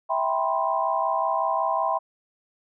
sine chord, C major seventh, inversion first, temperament just, 654.1 / 784.9 / 981.1 / 1046.5 Hz, E5 / G5 / B5 / C6, -14 / +2 / -12 / 0 cents, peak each -27 dBFS, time 0.09-1.99 s, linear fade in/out 20 ms, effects none

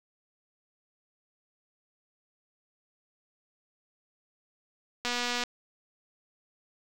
click train, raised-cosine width 0.2 ms, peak -14 dBFS, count 95, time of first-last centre 5.05-5.437 s, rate 243 Hz, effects 7-bit

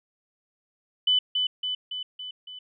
sine tone with echo, 3000 Hz, F#7, 23 cents sharp, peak -18 dBFS, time 1.07-1.19 s, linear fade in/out 5 ms, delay 280 ms, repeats 5, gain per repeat -4 dB, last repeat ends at 2.59 s, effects none

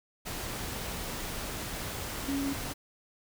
sine tone in noise, 277.2 Hz, C#4, in tune, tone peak -29 dBFS, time 2.27-2.54 s, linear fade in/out 20 ms, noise pink, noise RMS -37 dBFS, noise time 0.25-2.74 s, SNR +5 dB, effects none

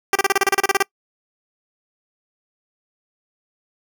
10% pulse tone bursts, 392 Hz, G4, in tune, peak -5 dBFS, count 13, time 0.13-0.826 s, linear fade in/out 2 ms, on 24 ms, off 32 ms, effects noise-tail reverb RT60 0.1 s tail -25 dB re dry

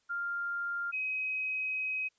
sine tone pair in turn, 1396.9 / 2532 Hz, F6 / D#7, 0 / +30 cents, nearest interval minor seventh, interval 1030 cents, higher second, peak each -32 / -31 dBFS, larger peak second, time 0.09-0.92 / 0.92-2.09 s, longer second, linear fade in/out 20 ms, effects white hiss -74 dBFS RMS until 2.18 s + resampled to 16000 Hz

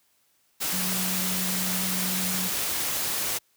sine tone in noise, 185 Hz, F#3, in tune, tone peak -31 dBFS, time 0.72-2.49 s, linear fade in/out 20 ms, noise white, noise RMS -28 dBFS, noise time 0.6-3.39 s, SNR -6 dB, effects white hiss -67 dBFS RMS until 3.56 s + high-pass 60 Hz 12 dB/octave

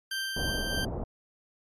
20% pulse tone with tremolo, 1568 Hz, G6, in tune, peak -25 dBFS, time 0.11-0.85 s, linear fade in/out 5 ms, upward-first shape triangle, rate 3.3 Hz, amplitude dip 30%
pink low-pass noise, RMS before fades -33 dBFS, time 0.36-1.04 s, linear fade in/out 5 ms, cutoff 790 Hz, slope 24 dB/octave
effects MP3 64 kbps

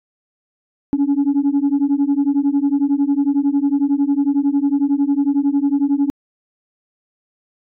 sine beating tone pair, 276.5 / 287.5 Hz, C#4 / D4, -4 / -37 cents, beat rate 11 Hz, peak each -15 dBFS, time 0.93-6.1 s, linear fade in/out 0 ms, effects tanh soft clip ceiling -10 dBFS

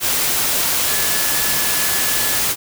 sine tone in noise, 1716 Hz, A6, 44 cents flat, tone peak -28 dBFS, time 0.85-2.43 s, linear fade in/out 50 ms, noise white, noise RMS -18 dBFS, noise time 0-2.56 s, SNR -13 dB, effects none

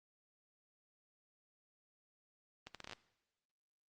accelerating click train, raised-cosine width 0.2 ms, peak -29 dBFS, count 9, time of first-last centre 2.67-2.932 s, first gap 77 ms, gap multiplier 0.73, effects noise-tail reverb RT60 0.9 s tail -17 dB re dry + Opus 32 kbps

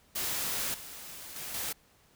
white noise with level steps, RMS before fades -33 / -45 / -40 / -35 dBFS, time 0.15-1.73 s, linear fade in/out 10 ms, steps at 0.74 / 1.36 / 1.54 s, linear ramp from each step 2 ms, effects pink hiss -64 dBFS RMS until 2.15 s

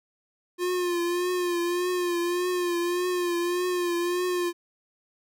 square tone with vibrato, 353.3 Hz, F4, 20 cents sharp, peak -25 dBFS, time 0.58-4.53 s, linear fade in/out 50 ms, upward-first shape triangle, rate 1.7 Hz, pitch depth 52 cents each way, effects none

